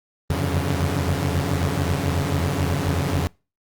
sawtooth tone cluster, 83.9 / 87.7 / 95.1 / 137.2 / 144.5 Hz, E2 / F2 / F#2 / C#3 / D3, +31 / +8 / +48 / -17 / -28 cents, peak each -23 dBFS, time 0.3-3.27 s, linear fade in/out 0 ms, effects noise-tail reverb RT60 0.3 s tail -25 dB re dry + Opus 32 kbps

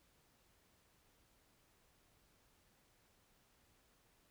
silence, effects pink hiss -73 dBFS RMS until 4.3 s

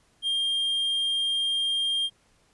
triangle tone, 3206 Hz, G7, 38 cents sharp, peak -22 dBFS, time 0.22-2.1 s, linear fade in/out 50 ms, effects pink hiss -64 dBFS RMS until 2.53 s + resampled to 24000 Hz

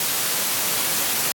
white noise, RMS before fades -22 dBFS, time 0-1.32 s, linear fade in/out 2 ms, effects high-pass 100 Hz 12 dB/octave + AAC 64 kbps

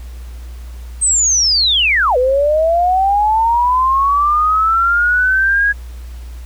sine linear two-way sweep, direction down then up, 8390 to 490.9 to 1661 Hz, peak -10 dBFS, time 1.01-5.73 s, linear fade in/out 20 ms, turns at 2.17 s, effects added 60 Hz sine -27 dBFS peak until 6.45 s + pink hiss -45 dBFS RMS until 6.45 s

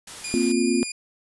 white noise, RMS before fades -38 dBFS, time 0.07-0.52 s, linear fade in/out 5 ms
10% pulse tone with vibrato, 2426 Hz, D#7, 44 cents flat, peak -20 dBFS, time 0.24-0.92 s, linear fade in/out 5 ms, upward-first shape triangle, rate 12 Hz, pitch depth 11 cents each way
sine chord, Bb suspended second, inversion none, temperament just, 233.1 / 262.2 / 349.6 Hz, Bb3 / C4 / F4, 0 / +4 / +2 cents, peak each -23 dBFS, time 0.34-0.83 s, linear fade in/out 0 ms
effects resampled to 24000 Hz

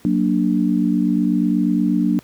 sine chord, Gb augmented, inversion none, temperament equal, 185 / 233.1 / 293.7 Hz, Gb3 / Bb3 / D4, 0 / 0 / 0 cents, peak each -19 dBFS, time 0.05-2.19 s, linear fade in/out 0 ms, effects pink hiss -50 dBFS RMS until 2.23 s + high-pass 80 Hz 12 dB/octave

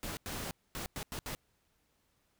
pink noise bursts at uneven times, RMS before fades -40 dBFS, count 6, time 0.03-0.17 / 0.26-0.51 / 0.75-0.86 / 0.96-1.03 / 1.12-1.19 / 1.26-1.35 s, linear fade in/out 0 ms, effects pink hiss -75 dBFS RMS until 2.39 s

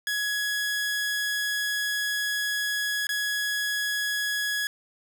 sawtooth tone with dropouts, 1676 Hz, G#6, 15 cents sharp, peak -22 dBFS, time 0.07-4.67 s, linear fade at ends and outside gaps 1 ms, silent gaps 3.069-3.091 s, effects none

